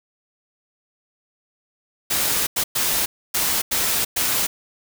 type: noise bursts at uneven times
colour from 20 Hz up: white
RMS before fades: -21 dBFS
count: 6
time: 2.1-2.47 / 2.56-2.64 / 2.75-3.06 / 3.34-3.62 / 3.71-4.05 / 4.16-4.47 s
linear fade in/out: 10 ms
effects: none